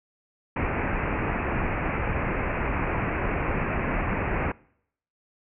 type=low-pass noise; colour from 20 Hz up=pink; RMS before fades=-27 dBFS; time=0.56-4.52 s; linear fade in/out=5 ms; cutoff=2600 Hz; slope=96 dB/octave; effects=noise-tail reverb RT60 0.7 s tail -24 dB re dry